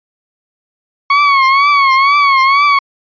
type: tone with vibrato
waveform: 30% pulse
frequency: 1108.7 Hz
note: C#6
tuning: in tune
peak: -4 dBFS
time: 1.1-2.79 s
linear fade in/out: 5 ms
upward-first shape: triangle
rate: 2.1 Hz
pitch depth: 92 cents each way
effects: resampled to 11025 Hz